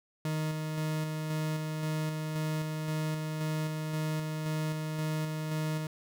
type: tone with tremolo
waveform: 40% pulse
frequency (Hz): 155.56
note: D#3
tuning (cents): 0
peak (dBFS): -29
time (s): 0.25-5.87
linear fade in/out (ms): 2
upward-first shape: square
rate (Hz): 1.9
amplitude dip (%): 30
effects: none